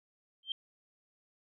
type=tone with exponential growth; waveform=sine; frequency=3154 Hz; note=G7; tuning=10 cents sharp; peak=-28 dBFS; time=0.43-0.52 s; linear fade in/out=2 ms; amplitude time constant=19 ms; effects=none